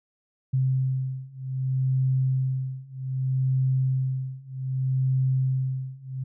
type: beating tone pair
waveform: sine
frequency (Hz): 130.81 / 131.45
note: C3 / C3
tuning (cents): 0 / +8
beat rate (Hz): 0.64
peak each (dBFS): -26 / -25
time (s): 0.53-6.24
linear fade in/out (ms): 10
effects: none